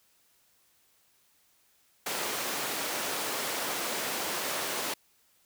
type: high-pass noise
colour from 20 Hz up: pink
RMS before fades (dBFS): -33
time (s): 2.06-4.94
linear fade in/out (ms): 5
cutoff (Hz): 380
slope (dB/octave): 12
effects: white hiss -67 dBFS RMS until 5.45 s